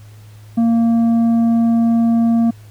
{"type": "tone with tanh clipping", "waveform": "sine", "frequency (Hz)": 230.7, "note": "A#3", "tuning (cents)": -18, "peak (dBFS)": -12, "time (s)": [0.57, 2.51], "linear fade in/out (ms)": 10, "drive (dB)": 6, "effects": ["added 106 Hz sine -37 dBFS peak until 2.7 s", "pink hiss -50 dBFS RMS until 2.7 s"]}